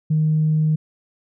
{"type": "tone", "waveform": "sine", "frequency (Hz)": 155.3, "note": "D#3", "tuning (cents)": -3, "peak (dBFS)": -14, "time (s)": [0.1, 0.76], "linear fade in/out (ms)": 10, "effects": ["tanh soft clip ceiling -10 dBFS"]}